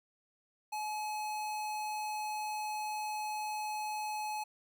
square tone, 851 Hz, G#5, 42 cents sharp, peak -36 dBFS, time 0.72-4.44 s, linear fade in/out 10 ms, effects none

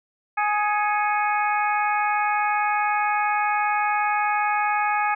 harmonic tone with a mistuned harmonic, 417.3 Hz, G#4, 8 cents sharp, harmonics 2 / 3 / 4 / 5 / 6, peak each -22 / -26 / -28 / -30 / -32 dBFS, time 0.37-5.15 s, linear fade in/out 10 ms, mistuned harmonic 5, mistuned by +79 cents, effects none

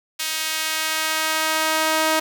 sawtooth tone with high-pass filter sweep, 315.7 Hz, D#4, 25 cents sharp, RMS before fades -22 dBFS, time 0.19-2.2 s, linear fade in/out 10 ms, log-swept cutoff 2800 to 640 Hz, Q 0.76, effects none

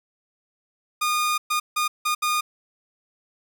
sawtooth tone bursts at uneven times, 1222 Hz, D#6, 32 cents flat, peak -17 dBFS, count 5, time 1.01-1.38 / 1.5-1.6 / 1.76-1.88 / 2.05-2.15 / 2.22-2.41 s, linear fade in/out 10 ms, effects none

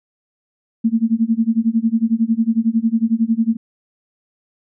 sine tone with tremolo, 226.7 Hz, A#3, 48 cents flat, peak -10 dBFS, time 0.84-3.57 s, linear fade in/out 10 ms, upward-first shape sine, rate 11 Hz, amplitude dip 95%, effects none

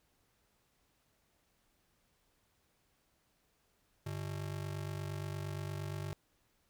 square ring-modulated tone, 123.47 Hz, B2, in tune, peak -36 dBFS, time 4.06-6.13 s, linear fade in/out 0 ms, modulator 24.3 Hz, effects pink hiss -75 dBFS RMS until 6.69 s

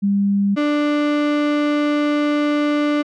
sine / 35% pulse tone pair in turn, 200 / 294.9 Hz, G3 / D4, +35 / +7 cents, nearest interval perfect fifth, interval 672 cents, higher second, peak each -14 dBFS, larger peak neither, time 0.02-0.56 / 0.56-3.03 s, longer second, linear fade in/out 20 ms, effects low-pass 3000 Hz 12 dB/octave

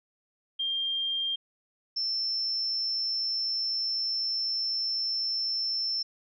sine tone pair in turn, 3194 / 5344 Hz, G7 / E8, +32 / +23 cents, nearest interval major sixth, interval 891 cents, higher second, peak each -27 dBFS, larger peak neither, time 0.59-1.36 / 1.96-6.03 s, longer second, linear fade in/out 10 ms, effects none

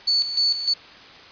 sine tone with tremolo, 4462 Hz, C#8, 11 cents sharp, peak -16 dBFS, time 0.07-0.74 s, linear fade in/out 10 ms, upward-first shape square, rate 3.3 Hz, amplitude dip 65%, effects white hiss -44 dBFS RMS until 1.31 s + resampled to 11025 Hz

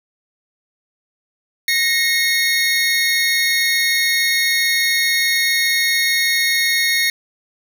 25% pulse tone pair together, 1864.7 / 2171 Hz, A#6 / C#7, 0 / -37 cents, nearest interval minor third, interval 263 cents, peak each -14 dBFS, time 1.68-7.1 s, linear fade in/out 2 ms, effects none

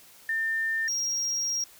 sine / triangle tone pair in turn, 1800 / 5621 Hz, A6 / F8, +39 / +10 cents, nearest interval octave + minor sixth, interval 1971 cents, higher second, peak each -25 dBFS, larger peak neither, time 0.29-0.88 / 0.88-1.64 s, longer second, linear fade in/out 2 ms, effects white hiss -53 dBFS RMS until 1.79 s

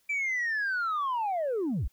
sine linear sweep, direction down, 2343 to 30.87 Hz, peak -25 dBFS, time 0.09-1.88 s, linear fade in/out 10 ms, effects tanh soft clip ceiling -25 dBFS + white hiss -69 dBFS RMS until 1.92 s

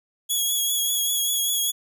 10% pulse tone with vibrato, 3345 Hz, G#7, 12 cents sharp, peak -14 dBFS, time 0.29-1.72 s, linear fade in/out 20 ms, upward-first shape triangle, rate 5.1 Hz, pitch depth 31 cents each way, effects none

